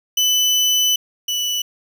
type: tone pair in turn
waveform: 30% pulse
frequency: 3000 / 2967 Hz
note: F#7 / F#7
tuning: +23 / +4 cents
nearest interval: unison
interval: 19 cents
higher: first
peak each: -11 / -16 dBFS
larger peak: first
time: 0.17-0.96 / 1.28-1.62 s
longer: first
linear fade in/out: 5 ms
effects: 8-bit